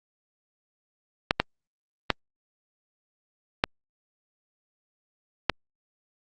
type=clicks; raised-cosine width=0.3 ms; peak=-3 dBFS; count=5; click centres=1.309 / 1.4 / 2.103 / 3.639 / 5.497 s; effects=Opus 48 kbps